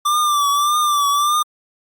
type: tone with vibrato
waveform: square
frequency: 1174.7 Hz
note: D6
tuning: in tune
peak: -15 dBFS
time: 0.05-1.43 s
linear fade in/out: 10 ms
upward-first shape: triangle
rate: 1.7 Hz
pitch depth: 67 cents each way
effects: Opus 48 kbps